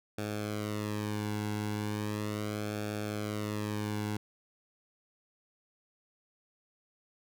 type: tone with flanger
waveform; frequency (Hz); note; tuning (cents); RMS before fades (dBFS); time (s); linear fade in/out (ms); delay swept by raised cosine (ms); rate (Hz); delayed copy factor
sawtooth; 105.3; G#2; +24; -35; 0.18-4.17; 5; 1 to 1.65; 0.37; -0.8
effects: none